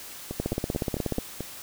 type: two click trains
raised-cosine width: 2 ms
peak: -13 / -18 dBFS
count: 14 / 6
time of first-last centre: 0.4-1.183 / 0.31-1.406 s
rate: 16.6 / 4.56 Hz
effects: white hiss -42 dBFS RMS until 1.62 s